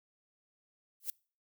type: noise with exponential growth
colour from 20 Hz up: violet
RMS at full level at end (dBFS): -31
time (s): 1-1.1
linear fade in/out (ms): 2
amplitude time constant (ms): 20
effects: noise-tail reverb RT60 0.4 s tail -26 dB re dry